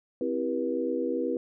sine chord, C major seventh, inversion none, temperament equal with one note detuned, 261.6 / 329.6 / 392 / 482.6 Hz, C4 / E4 / G4 / B4, 0 / 0 / 0 / -40 cents, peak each -32 / -32 / -34 / -30 dBFS, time 0.21-1.37 s, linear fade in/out 2 ms, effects none

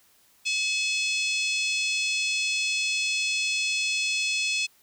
harmonic tone, 856 Hz, A5, 48 cents flat, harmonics 3 / 4 / 5 / 6 / 7 / 8 / 9 / 10, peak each -26 / -32 / -34 / -35 / -36 / -40 / -39 / -42 dBFS, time 0.45-4.67 s, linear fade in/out 20 ms, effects white hiss -61 dBFS RMS until 4.82 s

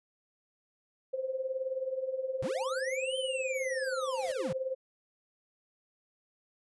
sine tone with tremolo, 523.3 Hz, C5, in tune, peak -28 dBFS, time 1.13-4.75 s, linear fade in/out 10 ms, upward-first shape triangle, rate 19 Hz, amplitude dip 80%
square linear two-way sweep, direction up then down, 72.2 to 3136 to 119.8 Hz, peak -36 dBFS, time 2.42-4.53 s, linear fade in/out 5 ms, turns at 3.17 s
white noise with exponential growth, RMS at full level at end -43 dBFS, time 3.92-4.32 s, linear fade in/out 2 ms, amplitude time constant 86 ms
effects resampled to 24000 Hz

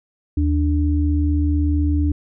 sine tone pair together, 77.78 / 293.7 Hz, D#2 / D4, 0 / 0 cents, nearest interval octave + major seventh, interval 2300 cents, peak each -16 / -21 dBFS, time 0.37-2.12 s, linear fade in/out 5 ms, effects none

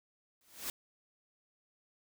white noise with exponential growth, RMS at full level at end -35 dBFS, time 0.41-0.7 s, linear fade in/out 1 ms, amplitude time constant 63 ms, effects none

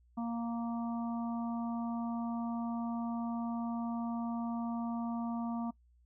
harmonic tone, 233.1 Hz, A#3, in tune, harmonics 1 / 3 / 4 / 5, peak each -34 / -44 / -46 / -48 dBFS, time 0.17-5.71 s, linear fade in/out 10 ms, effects noise-tail reverb RT60 0.1 s tail -22 dB re dry + added 60 Hz sine -63 dBFS peak until 6.05 s

